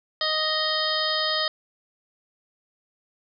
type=harmonic tone with a mistuned harmonic; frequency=622.3 Hz; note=D#5; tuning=in tune; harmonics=1 / 2 / 3 / 5 / 6 / 7 / 8; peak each=-30 / -30 / -30 / -30 / -30 / -30 / -30 dBFS; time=0.21-1.48 s; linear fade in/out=2 ms; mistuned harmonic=5; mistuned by=+20 cents; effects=none